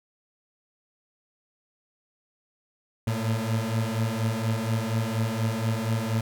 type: beating tone pair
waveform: 30% pulse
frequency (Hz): 110 / 114.2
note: A2 / A#2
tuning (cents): 0 / -35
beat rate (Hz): 4.2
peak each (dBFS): -25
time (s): 3.07-6.21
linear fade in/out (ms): 5
effects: none